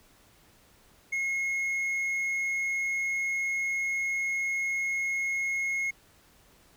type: tone with hard clipping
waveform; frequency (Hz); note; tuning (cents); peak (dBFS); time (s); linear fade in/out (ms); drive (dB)
sine; 2163; C#7; -43; -28; 1.12-5.91; 10; 3
effects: pink hiss -60 dBFS RMS until 6.76 s